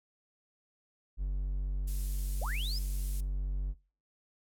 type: tone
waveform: triangle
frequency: 47.5 Hz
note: F#1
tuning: 46 cents sharp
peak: -28 dBFS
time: 1.17-3.75 s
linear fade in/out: 50 ms
type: noise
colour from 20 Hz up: violet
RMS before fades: -42 dBFS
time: 1.87-3.21 s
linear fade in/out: 10 ms
type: linear sweep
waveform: sine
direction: up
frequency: 420 to 5330 Hz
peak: -37 dBFS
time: 2.41-2.79 s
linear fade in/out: 10 ms
effects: noise-tail reverb RT60 0.4 s tail -24 dB re dry + low-pass 12000 Hz 12 dB/octave